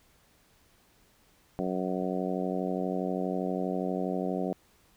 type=harmonic tone; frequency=92.4 Hz; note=F#2; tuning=2 cents flat; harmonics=2 / 3 / 4 / 5 / 6 / 7 / 8; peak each=-33 / -35 / -36 / -37 / -38 / -38 / -39 dBFS; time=1.59-4.53 s; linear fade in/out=0 ms
type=clicks; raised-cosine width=2 ms; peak=-39 dBFS; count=3; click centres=1.598 / 1.668 / 2.025 s
effects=pink hiss -64 dBFS RMS until 4.96 s